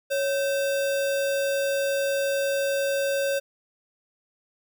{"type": "tone with sample-and-hold", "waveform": "sine", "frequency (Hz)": 554.4, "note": "C#5", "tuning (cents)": 0, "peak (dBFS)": -22, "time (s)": [0.1, 3.4], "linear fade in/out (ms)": 20, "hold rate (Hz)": 2100, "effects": []}